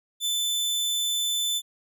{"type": "tone", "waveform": "sawtooth", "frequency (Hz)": 3520, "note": "A7", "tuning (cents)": 0, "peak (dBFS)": -21, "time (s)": [0.2, 1.62], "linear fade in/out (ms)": 50, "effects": []}